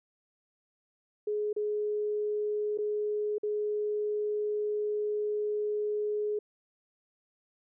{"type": "tone with dropouts", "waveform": "sine", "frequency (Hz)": 419.9, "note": "G#4", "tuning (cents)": 19, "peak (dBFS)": -28, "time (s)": [1.27, 6.39], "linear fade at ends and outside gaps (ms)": 5, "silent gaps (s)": [[1.53, 1.563], [2.776, 2.785], [3.383, 3.432]], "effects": []}